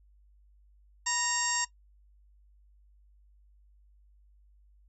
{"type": "harmonic tone with a mistuned harmonic", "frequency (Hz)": 929, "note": "A#5", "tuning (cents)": -6, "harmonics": [1, 2, 3, 4, 5, 6, 7, 8], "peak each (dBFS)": [-35, -35, -40, -43, -40, -36, -41, -31], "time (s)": [1.06, 1.65], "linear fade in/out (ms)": 10, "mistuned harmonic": 1, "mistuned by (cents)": 82, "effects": ["noise-tail reverb RT60 0.1 s tail -18 dB re dry", "added 50 Hz sine -58 dBFS peak until 4.88 s"]}